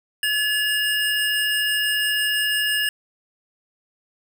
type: tone pair together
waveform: square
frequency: 1705.2 / 2844 Hz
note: G#6 / F7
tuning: +45 / +31 cents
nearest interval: major sixth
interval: 886 cents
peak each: -23 dBFS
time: 0.23-2.89 s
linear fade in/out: 2 ms
effects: none